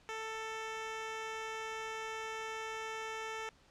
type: tone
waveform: 10% pulse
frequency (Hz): 442.5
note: A4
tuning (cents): +10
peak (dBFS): -31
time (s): 0.09-3.49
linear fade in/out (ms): 0
effects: pink hiss -65 dBFS RMS until 3.7 s + low-pass 6000 Hz 12 dB/octave